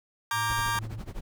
40% pulse chord, G minor, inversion first, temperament equal with one note detuned, 932.3 / 1174.7 / 1602.8 Hz, Bb5 / D6 / G6, 0 / 0 / +38 cents, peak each -30 dBFS, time 0.31-0.79 s, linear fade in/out 2 ms
triangle tone, 110 Hz, A2, in tune, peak -33 dBFS, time 0.32-1.03 s, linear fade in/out 50 ms
brown noise with tremolo, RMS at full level -35 dBFS, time 0.49-1.21 s, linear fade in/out 5 ms, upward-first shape sine, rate 12 Hz, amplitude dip 90%
effects none

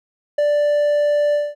triangle tone with ADSR envelope, 587.3 Hz, D5, in tune, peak -10 dBFS, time 0.38-1.55 s, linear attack 7 ms, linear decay 3 ms, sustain -2 dB, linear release 210 ms, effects none

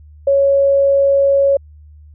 sine tone, 554.4 Hz, C#5, in tune, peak -9 dBFS, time 0.27-1.57 s, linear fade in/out 5 ms, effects added 75 Hz sine -38 dBFS peak until 2.14 s

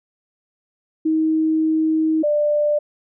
sine tone pair in turn, 316.3 / 593 Hz, D#4 / D5, +29 / +17 cents, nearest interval major seventh, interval 1088 cents, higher second, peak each -15 dBFS, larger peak neither, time 1.05-2.23 / 2.23-2.79 s, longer first, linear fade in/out 10 ms, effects none

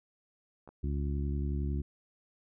clicks, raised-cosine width 1 ms, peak -36 dBFS, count 2, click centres 0.676 / 0.69 s
harmonic tone, 71 Hz, C#2, 42 cents sharp, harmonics 1 / 2 / 3 / 4 / 5, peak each -31 / -37 / -41 / -43 / -45 dBFS, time 0.83-1.82 s, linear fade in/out 10 ms
effects none

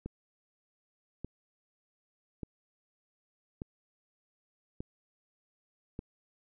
click train, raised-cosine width 3 ms, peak -25 dBFS, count 6, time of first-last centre 0.06-5.991 s, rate 0.843 Hz, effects none

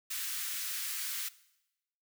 white high-pass noise, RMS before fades -37 dBFS, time 0.1-1.29 s, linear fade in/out 10 ms, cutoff 1400 Hz, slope 24 dB/octave, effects noise-tail reverb RT60 0.9 s tail -19 dB re dry

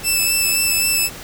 10% pulse tone with vibrato, 2637 Hz, E7, in tune, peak -7 dBFS, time 0.03-1.1 s, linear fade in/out 50 ms, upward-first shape sine, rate 3.8 Hz, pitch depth 15 cents each way, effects pink hiss -34 dBFS RMS until 1.23 s

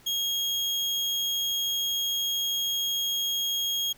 35% pulse tone, 3269 Hz, G#7, 28 cents flat, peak -24 dBFS, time 0.06-3.93 s, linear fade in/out 10 ms, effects pink hiss -56 dBFS RMS until 3.97 s

